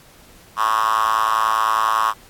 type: tone with high-pass filter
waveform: 5% pulse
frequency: 110 Hz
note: A2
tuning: in tune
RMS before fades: -18 dBFS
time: 0.56-2.14 s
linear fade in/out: 50 ms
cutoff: 1100 Hz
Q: 7
effects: pink hiss -48 dBFS RMS until 2.29 s + AAC 64 kbps